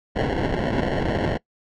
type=noise with sample-and-hold; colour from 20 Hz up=white; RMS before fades=-23 dBFS; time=0.15-1.38 s; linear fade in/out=20 ms; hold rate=1225 Hz; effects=noise-tail reverb RT60 0.1 s tail -22 dB re dry + low-pass 3000 Hz 12 dB/octave